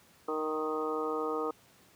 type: harmonic tone with a mistuned harmonic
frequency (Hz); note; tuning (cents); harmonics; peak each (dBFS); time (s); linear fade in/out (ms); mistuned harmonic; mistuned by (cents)
155.56; D#3; 0; 2 / 3 / 4 / 5 / 6 / 7 / 8; -38 / -33 / -44 / -42 / -44 / -42 / -37; 0.28-1.51; 5; 7; -19
effects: pink hiss -61 dBFS RMS until 1.95 s + high-pass 100 Hz 12 dB/octave